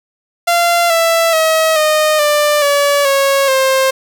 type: tone with pitch steps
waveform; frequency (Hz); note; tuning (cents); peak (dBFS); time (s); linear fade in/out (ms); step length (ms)
sawtooth; 689 / 663.6 / 639.2 / 615.6 / 592.9 / 571.1 / 550 / 529.8; F5 / E5 / D#5 / D#5 / D5 / D5 / C#5 / C5; -24 / +11 / +47 / -19 / +16 / -49 / -14 / +22; -6; 0.47-3.91; 10; 430
effects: none